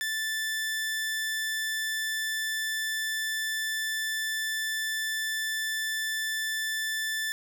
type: tone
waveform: sawtooth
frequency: 1760 Hz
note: A6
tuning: in tune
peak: -25 dBFS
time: 0.01-7.32 s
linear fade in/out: 0 ms
effects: none